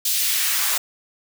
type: noise with high-pass filter sweep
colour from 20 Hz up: white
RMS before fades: -21 dBFS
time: 0.05-0.78 s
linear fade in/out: 5 ms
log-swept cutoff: 4000 to 840 Hz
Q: 1.1
effects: none